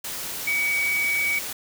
sine tone in noise, 2265 Hz, C#7, 37 cents sharp, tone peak -21 dBFS, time 0.47-1.39 s, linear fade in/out 5 ms, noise white, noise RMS -32 dBFS, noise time 0.04-1.53 s, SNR +8 dB, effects none

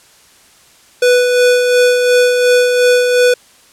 square tone with tremolo, 493.9 Hz, B4, in tune, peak -7 dBFS, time 1.02-3.34 s, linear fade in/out 5 ms, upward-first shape sine, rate 2.8 Hz, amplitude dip 40%, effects white hiss -46 dBFS RMS until 3.72 s + low-pass 10000 Hz 12 dB/octave

